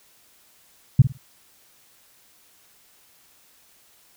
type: tone with echo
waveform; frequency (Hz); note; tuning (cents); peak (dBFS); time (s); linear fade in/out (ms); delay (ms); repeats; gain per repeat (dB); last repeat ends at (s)
sine; 130.81; C3; 0; -6; 0.99-1.02; 5; 52; 3; -12; 1.176
effects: white hiss -57 dBFS RMS until 4.16 s